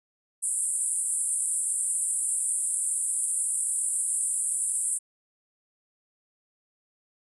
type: band-pass noise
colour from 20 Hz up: white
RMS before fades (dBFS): -28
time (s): 0.42-4.99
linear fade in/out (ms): 20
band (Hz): 8100 to 10000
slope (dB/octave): 96
effects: none